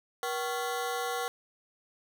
25% pulse ring-modulated tone, 622.3 Hz, D#5, in tune, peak -24 dBFS, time 0.23-1.28 s, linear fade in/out 0 ms, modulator 143 Hz, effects none

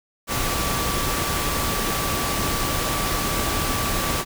sine tone in noise, 1156 Hz, D6, 28 cents flat, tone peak -30 dBFS, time 0.27-4.25 s, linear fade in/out 50 ms, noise pink, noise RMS -24 dBFS, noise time 0.27-4.25 s, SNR -9 dB, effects none

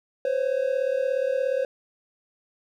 triangle tone pair together, 510 / 547 Hz, C5 / C#5, -44 / -23 cents, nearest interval minor second, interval 121 cents, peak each -23 dBFS, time 0.25-1.65 s, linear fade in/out 2 ms, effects none

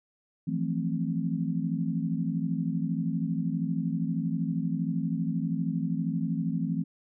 sine chord, F major seventh, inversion third, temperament equal with one note detuned, 164.81 / 177.46 / 220 / 261.6 Hz, E3 / F3 / A3 / C4, 0 / +28 / 0 / 0 cents, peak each -30 / -33 / -33 / -33 dBFS, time 0.47-6.84 s, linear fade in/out 10 ms, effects none

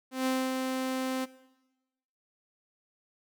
sawtooth tone with ADSR envelope, 260.2 Hz, C4, 9 cents flat, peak -22 dBFS, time 0.11-1.26 s, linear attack 150 ms, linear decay 250 ms, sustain -4 dB, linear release 23 ms, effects noise-tail reverb RT60 1.0 s tail -18 dB re dry

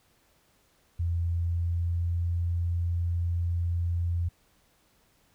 sine tone with pitch glide, 85.1 to 85.99 Hz, F2 to F2, -44 to -26 cents, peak -25 dBFS, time 0.99-4.29 s, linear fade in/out 10 ms, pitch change +18 cents, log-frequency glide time 1.24-2.31 s, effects pink hiss -66 dBFS RMS until 5.34 s

